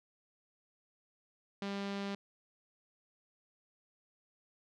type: tone with low-pass filter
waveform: sawtooth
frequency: 199 Hz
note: G3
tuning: 26 cents sharp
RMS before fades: -39 dBFS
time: 1.62-2.15 s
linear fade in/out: 2 ms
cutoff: 4200 Hz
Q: 1.4
effects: none